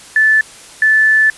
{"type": "tone pair in turn", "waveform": "sine", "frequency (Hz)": [1749, 1749], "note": ["A6", "A6"], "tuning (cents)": [-11, -11], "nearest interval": "unison", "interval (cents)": 0, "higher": "neither", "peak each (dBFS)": -7, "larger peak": "neither", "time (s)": [[0.16, 0.41], [0.82, 1.3]], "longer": "second", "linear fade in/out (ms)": 2, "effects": ["white hiss -37 dBFS RMS until 1.37 s", "resampled to 24000 Hz"]}